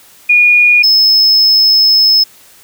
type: tone pair in turn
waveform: sine / triangle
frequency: 2443 / 5198 Hz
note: D#7 / E8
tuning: -32 / -25 cents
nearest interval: octave + minor second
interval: 1307 cents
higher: second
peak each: -4 dBFS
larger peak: neither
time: 0.29-0.83 / 0.83-2.24 s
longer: second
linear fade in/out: 10 ms
effects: white hiss -42 dBFS RMS until 2.63 s